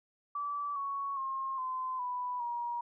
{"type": "tone with pitch steps", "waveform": "sine", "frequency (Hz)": [1156, 1112.1, 1069.9, 1029.3, 990.2, 952.6], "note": ["D6", "C#6", "C6", "C6", "B5", "A#5"], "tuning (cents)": [-28, 5, 38, -29, 4, 37], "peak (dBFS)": -33, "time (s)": [0.35, 2.81], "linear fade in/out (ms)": 5, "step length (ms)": 410, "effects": []}